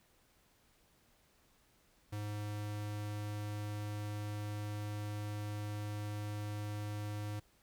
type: tone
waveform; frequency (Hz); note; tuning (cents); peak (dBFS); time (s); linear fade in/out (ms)
square; 104.5; G#2; +11; -39; 2.12-7.4; 10
effects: pink hiss -70 dBFS RMS until 7.62 s